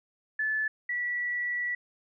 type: tone pair in turn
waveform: sine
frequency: 1736 / 1948.6 Hz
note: A6 / B6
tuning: -24 / -24 cents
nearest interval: major second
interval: 200 cents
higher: second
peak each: -26 / -28 dBFS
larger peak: first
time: 0.39-0.68 / 0.89-1.75 s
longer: second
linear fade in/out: 5 ms
effects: none